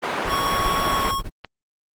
white band-pass noise, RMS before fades -25 dBFS, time 0.02-1.12 s, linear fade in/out 20 ms, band 190 to 1600 Hz, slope 12 dB/octave
brown noise with tremolo, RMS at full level -26 dBFS, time 0.25-1.3 s, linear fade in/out 2 ms, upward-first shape triangle, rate 15 Hz, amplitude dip 100%
square tone with pitch glide, 1108.7 to 1092.8 Hz, C#6 to C#6, 0 to -25 cents, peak -22 dBFS, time 0.27-1.22 s, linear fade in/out 50 ms, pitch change -25 cents, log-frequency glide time 0.92-1.06 s
click, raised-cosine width 0.3 ms, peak -18 dBFS, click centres 1.447 s
effects Opus 24 kbps

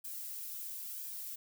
violet noise with flanger, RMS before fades -43 dBFS, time 0.04-1.36 s, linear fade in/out 10 ms, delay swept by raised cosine 1.2 to 3 ms, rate 1 Hz, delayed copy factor +0.6, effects none

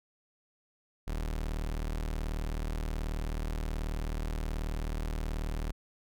35% pulse tone, 38.7 Hz, D#1, 9 cents flat, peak -30 dBFS, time 1.07-5.72 s, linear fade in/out 10 ms, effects none

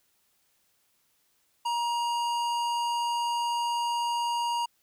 sine tone with hard clipping, 946 Hz, A#5, 25 cents sharp, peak -28 dBFS, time 1.65-4.66 s, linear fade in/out 10 ms, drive 15 dB, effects white hiss -70 dBFS RMS until 4.82 s

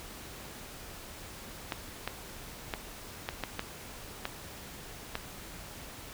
clicks, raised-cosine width 0.3 ms, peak -16 dBFS, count 8, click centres 1.722 / 2.076 / 2.738 / 3.289 / 3.437 / 3.594 / 4.254 / 5.154 s, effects pink hiss -46 dBFS RMS until 6.13 s

